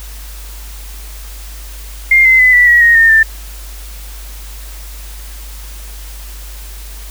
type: tone with pitch steps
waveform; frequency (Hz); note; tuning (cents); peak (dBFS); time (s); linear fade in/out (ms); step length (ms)
sine; 2112 / 2061 / 2012 / 1963.7 / 1916.7 / 1870.7 / 1825.9 / 1782.1; C7 / C7 / B6 / B6 / A#6 / A#6 / A#6 / A6; +16 / -27 / +32 / -10 / +48 / +6 / -36 / +22; -4; 2.11-3.23; 5; 140
effects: added 50 Hz sine -27 dBFS peak until 7.1 s + white hiss -35 dBFS RMS until 7.1 s